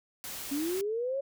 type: noise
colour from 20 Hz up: white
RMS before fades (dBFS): -40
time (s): 0.24-0.81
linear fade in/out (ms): 0
type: linear sweep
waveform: sine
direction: up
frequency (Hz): 270 to 561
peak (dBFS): -29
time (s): 0.51-1.21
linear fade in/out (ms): 10
effects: none